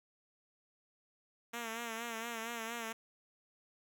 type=tone with vibrato; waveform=5% pulse; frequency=230 Hz; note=A#3; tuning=23 cents flat; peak=-28 dBFS; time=1.53-2.93 s; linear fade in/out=10 ms; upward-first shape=sine; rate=4.3 Hz; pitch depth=57 cents each way; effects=none